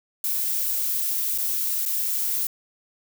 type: noise with dropouts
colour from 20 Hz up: violet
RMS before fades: -25 dBFS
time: 0.24-2.47 s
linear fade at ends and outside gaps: 2 ms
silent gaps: 1.379-1.383 / 1.853-1.86 s
effects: none